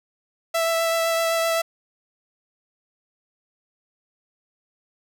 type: tone with vibrato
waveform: sawtooth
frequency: 661 Hz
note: E5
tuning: 5 cents sharp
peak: -16 dBFS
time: 0.54-1.62 s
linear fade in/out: 10 ms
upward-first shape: triangle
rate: 7.8 Hz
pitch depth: 14 cents each way
effects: none